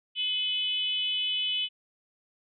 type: tone with frequency modulation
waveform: sine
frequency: 2998 Hz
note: F#7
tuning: 22 cents sharp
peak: -26 dBFS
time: 0.15-1.69 s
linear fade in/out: 50 ms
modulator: 434 Hz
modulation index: 0.68
effects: none